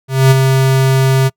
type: tone with ADSR envelope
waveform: square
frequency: 133 Hz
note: C3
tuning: 29 cents sharp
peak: -4 dBFS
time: 0.08-1.3 s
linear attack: 230 ms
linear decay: 23 ms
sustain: -5 dB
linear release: 31 ms
effects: noise-tail reverb RT60 0.1 s tail -26 dB re dry

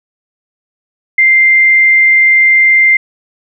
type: tone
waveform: sine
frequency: 2093 Hz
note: C7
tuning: in tune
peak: -4 dBFS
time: 1.18-2.97 s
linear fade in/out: 5 ms
effects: none

